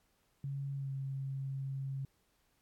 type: tone with pitch glide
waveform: sine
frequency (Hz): 138.7 to 135.61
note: C#3 to C#3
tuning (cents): +1 to -38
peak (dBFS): -36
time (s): 0.44-2.05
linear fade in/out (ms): 2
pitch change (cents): -39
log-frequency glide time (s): 0.75-0.91
effects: pink hiss -75 dBFS RMS until 2.61 s + AAC 64 kbps